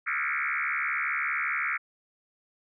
sine tone with frequency modulation, 1791 Hz, A6, 30 cents sharp, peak -26 dBFS, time 0.06-1.78 s, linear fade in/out 20 ms, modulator 72.5 Hz, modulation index 7.2, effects none

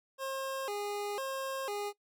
25% pulse tone with vibrato, 468.8 Hz, A#4, 10 cents sharp, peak -31 dBFS, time 0.18-1.93 s, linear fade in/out 50 ms, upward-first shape square, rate 1 Hz, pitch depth 230 cents each way, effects noise-tail reverb RT60 0.1 s tail -20 dB re dry

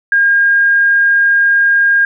sine tone, 1617 Hz, G#6, 47 cents flat, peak -7 dBFS, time 0.12-2.05 s, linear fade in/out 2 ms, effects none

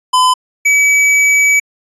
square tone pair in turn, 1013 / 2285 Hz, B5 / D7, +44 / -48 cents, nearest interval octave + major second, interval 1408 cents, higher second, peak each -8 dBFS, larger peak neither, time 0.13-0.34 / 0.65-1.6 s, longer second, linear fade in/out 10 ms, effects resampled to 24000 Hz

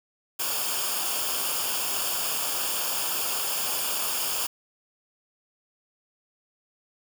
white noise with comb filter, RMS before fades -28 dBFS, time 0.39-4.47 s, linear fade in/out 10 ms, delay 0.5 ms, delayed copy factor -0.7, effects none

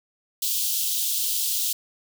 white high-pass noise, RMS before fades -25 dBFS, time 0.42-1.73 s, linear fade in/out 5 ms, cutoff 3000 Hz, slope 48 dB/octave, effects none

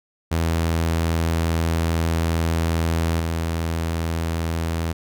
sawtooth tone with level steps, 82.41 Hz, E2, in tune, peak -15 / -18 dBFS, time 0.31-4.93 s, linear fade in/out 10 ms, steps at 3.2 s, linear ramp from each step 2 ms, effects none

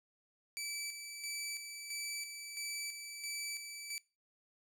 15% pulse tone with tremolo, 2311 Hz, D7, 28 cents flat, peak -32 dBFS, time 0.57-3.98 s, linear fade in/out 0 ms, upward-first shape square, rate 1.5 Hz, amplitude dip 50%, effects noise-tail reverb RT60 0.3 s tail -23 dB re dry

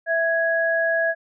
sine tone pair together, 660 / 1663.1 Hz, E5 / G#6, +2 / +2 cents, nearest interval octave + major third, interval 1600 cents, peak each -21 dBFS, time 0.06-1.15 s, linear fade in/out 50 ms, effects none

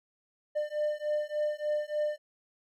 triangle beating tone pair, 598 / 601.4 Hz, D5 / D5, +31 / +41 cents, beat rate 3.4 Hz, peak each -30 dBFS, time 0.55-2.18 s, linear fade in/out 20 ms, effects none

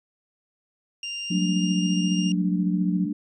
30% pulse tone with pitch glide, 2794 to 2812 Hz, F7 to F7, 0 to +11 cents, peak -27 dBFS, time 1.03-2.32 s, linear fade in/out 2 ms, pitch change +11 cents, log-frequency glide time 1.25-1.4 s
sine tone, 181.5 Hz, F#3, 33 cents flat, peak -22 dBFS, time 1.3-3.06 s, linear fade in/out 10 ms
sine chord, G suspended second, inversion none, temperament equal with one note detuned, 196 / 223.2 / 293.7 Hz, G3 / A3 / D4, 0 / +25 / 0 cents, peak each -30 / -31 / -28 dBFS, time 1.31-3.13 s, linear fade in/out 5 ms
effects resampled to 22050 Hz

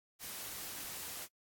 white noise, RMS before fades -44 dBFS, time 0.19-1.28 s, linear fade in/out 50 ms, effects noise-tail reverb RT60 0.1 s tail -25 dB re dry + AAC 64 kbps

